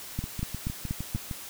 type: two click trains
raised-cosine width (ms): 5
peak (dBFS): -17 / -21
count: 5 / 8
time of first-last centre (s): 0.19-1.149 / 0.24-1.312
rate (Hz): 4.17 / 6.53
effects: white hiss -42 dBFS RMS until 1.49 s